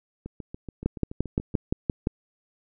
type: two click trains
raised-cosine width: 3 ms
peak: -10 / -23 dBFS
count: 8 / 10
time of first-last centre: 0.86-2.071 / 0.26-1.542 s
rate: 5.78 / 7.02 Hz
effects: none